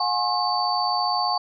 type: tone cluster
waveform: sine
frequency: 721 / 836 / 1076 / 4554 Hz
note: F#5 / G#5 / C6 / C#8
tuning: -45 / +11 / +48 / +46 cents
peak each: -26 dBFS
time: 0-1.38 s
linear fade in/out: 5 ms
effects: none